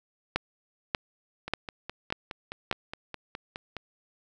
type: two click trains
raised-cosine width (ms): 0.3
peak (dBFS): -9 / -20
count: 5 / 12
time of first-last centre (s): 0.36-2.713 / 1.48-3.767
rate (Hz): 1.7 / 4.81
effects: none